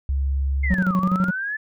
sine tone, 68.5 Hz, C#2, 20 cents flat, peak -19 dBFS, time 0.09-0.74 s, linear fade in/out 0 ms
sine linear two-way sweep, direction down then up, 2135 to 1086 to 1755 Hz, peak -24 dBFS, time 0.63-1.57 s, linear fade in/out 10 ms, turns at 0.97 s
triangle tone with tremolo, 185 Hz, F#3, in tune, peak -14 dBFS, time 0.7-1.31 s, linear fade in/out 10 ms, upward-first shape square, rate 12 Hz, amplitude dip 65%
effects none

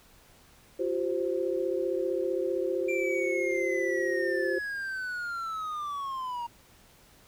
sine chord, F suspended second, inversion none, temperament equal with one note detuned, 349.2 / 384.6 / 523.3 Hz, F4 / G4 / C5, 0 / -33 / 0 cents, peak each -31 dBFS, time 0.79-4.59 s, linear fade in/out 10 ms
triangle linear sweep, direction down, 2372 to 932.3 Hz, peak -30 dBFS, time 2.88-6.47 s, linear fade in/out 10 ms
effects pink hiss -58 dBFS RMS until 7.27 s

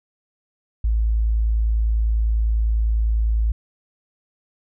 sine tone, 55 Hz, A1, in tune, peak -16 dBFS, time 0.84-3.52 s, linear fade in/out 5 ms, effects none

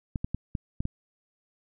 clicks, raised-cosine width 5 ms, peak -17 dBFS, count 6, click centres 0.158 / 0.245 / 0.346 / 0.552 / 0.805 / 0.854 s, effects none

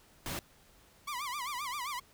pink noise, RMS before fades -38 dBFS, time 0.26-0.39 s, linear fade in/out 0 ms
sawtooth tone with vibrato, 1079 Hz, C#6, 47 cents flat, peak -32 dBFS, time 1.07-2 s, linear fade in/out 10 ms, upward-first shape sine, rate 7.6 Hz, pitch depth 190 cents each way
effects pink hiss -62 dBFS RMS until 2.13 s

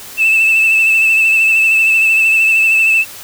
sine tone with vibrato, 2637 Hz, E7, in tune, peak -6 dBFS, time 0.17-3.05 s, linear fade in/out 50 ms, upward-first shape sine, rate 13 Hz, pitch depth 31 cents each way, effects tanh soft clip ceiling -5 dBFS + white hiss -32 dBFS RMS until 3.23 s

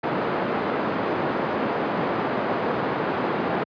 pink band-pass noise, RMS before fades -25 dBFS, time 0.03-3.64 s, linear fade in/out 10 ms, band 220 to 1300 Hz, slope 12 dB/octave, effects high-pass 100 Hz 12 dB/octave + resampled to 11025 Hz

